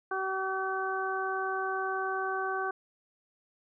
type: harmonic tone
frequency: 381.4 Hz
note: G4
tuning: 47 cents flat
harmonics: 1 / 2 / 3 / 4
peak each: -35 / -35 / -35 / -35 dBFS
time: 0.11-2.71 s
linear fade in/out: 5 ms
effects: none